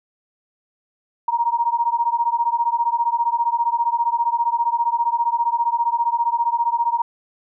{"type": "beating tone pair", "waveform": "sine", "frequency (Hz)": [932.3, 947.3], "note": ["A#5", "A#5"], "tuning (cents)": [0, 28], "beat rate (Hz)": 15, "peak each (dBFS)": -20, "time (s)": [1.28, 7.02], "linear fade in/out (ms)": 5, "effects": []}